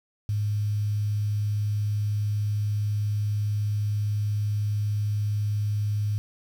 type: tone with quantisation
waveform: sine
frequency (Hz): 104.4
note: G#2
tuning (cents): +10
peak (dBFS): -23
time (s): 0.29-6.18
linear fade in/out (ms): 0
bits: 8
effects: none